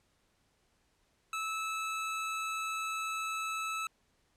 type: tone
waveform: 25% pulse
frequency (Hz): 1306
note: E6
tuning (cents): -17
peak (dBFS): -30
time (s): 1.33-3.87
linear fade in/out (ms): 2
effects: pink hiss -73 dBFS RMS until 4.36 s + low-pass 10000 Hz 12 dB/octave